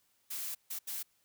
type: noise bursts at uneven times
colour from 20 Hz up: blue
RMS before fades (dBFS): -39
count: 3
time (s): 0.3-0.55 / 0.7-0.79 / 0.87-1.03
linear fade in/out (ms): 10
effects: white hiss -73 dBFS RMS until 1.24 s

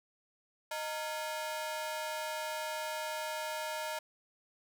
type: ring-modulated tone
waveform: sawtooth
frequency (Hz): 771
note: G5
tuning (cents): -29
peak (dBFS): -29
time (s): 0.71-3.99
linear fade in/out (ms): 5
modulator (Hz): 150
effects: none

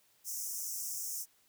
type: high-pass noise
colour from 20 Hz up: pink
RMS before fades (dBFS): -39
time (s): 0.24-1.26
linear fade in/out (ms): 50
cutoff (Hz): 5400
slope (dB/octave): 96
effects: white hiss -69 dBFS RMS until 1.48 s

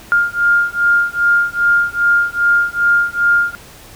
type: beating tone pair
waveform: sine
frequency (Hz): 1406 / 1408.5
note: F6 / F6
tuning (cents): +11 / +14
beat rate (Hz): 2.5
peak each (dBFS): -14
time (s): 0.12-3.55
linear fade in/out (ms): 0
effects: pink hiss -39 dBFS RMS until 3.95 s

